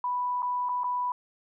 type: tone with dropouts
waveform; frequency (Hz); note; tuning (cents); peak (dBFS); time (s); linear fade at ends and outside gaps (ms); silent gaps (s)
sine; 987.8; B5; 0; -26; 0.04-1.12; 2; 0.422-0.428 / 0.688-0.692 / 0.835-0.842
effects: none